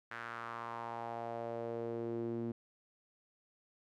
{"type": "tone with band-pass filter sweep", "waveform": "sawtooth", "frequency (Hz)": 116.54, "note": "A#2", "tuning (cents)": 0, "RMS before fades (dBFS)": -41, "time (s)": [0.11, 2.52], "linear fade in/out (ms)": 5, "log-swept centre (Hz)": [1600, 280], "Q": 3.1, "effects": []}